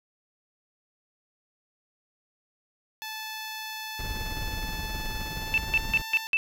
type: tone with pitch glide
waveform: 10% pulse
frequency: 872 to 887.2 Hz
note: A5 to A5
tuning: -16 to +14 cents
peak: -26 dBFS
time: 3.02-6.27 s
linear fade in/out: 0 ms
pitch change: +30 cents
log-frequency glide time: 5.29-5.91 s
type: noise with tremolo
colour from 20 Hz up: brown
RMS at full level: -32 dBFS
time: 3.99-6.02 s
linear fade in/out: 2 ms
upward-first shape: triangle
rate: 19 Hz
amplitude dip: 55%
type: tone bursts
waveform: sine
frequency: 2646 Hz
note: E7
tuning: 6 cents sharp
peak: -19 dBFS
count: 5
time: 5.54-6.37 s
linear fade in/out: 0 ms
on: 38 ms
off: 160 ms
effects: none